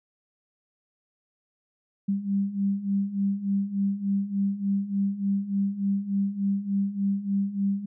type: beating tone pair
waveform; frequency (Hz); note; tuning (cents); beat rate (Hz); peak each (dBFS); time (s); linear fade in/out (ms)
sine; 196 / 199.4; G3 / G3; 0 / +30; 3.4; -29 / -25; 2.08-7.86; 10
effects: none